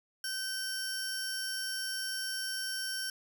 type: tone pair together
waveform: sawtooth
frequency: 1540 / 5509 Hz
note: G6 / F8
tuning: -31 / -25 cents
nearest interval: octave + minor seventh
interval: 2206 cents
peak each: -34 / -34 dBFS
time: 0.24-3.1 s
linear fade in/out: 2 ms
effects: none